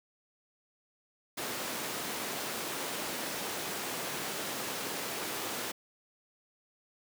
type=high-pass noise; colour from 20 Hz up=pink; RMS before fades=-37 dBFS; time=1.37-5.72 s; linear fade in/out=10 ms; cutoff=260 Hz; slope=12 dB/octave; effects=none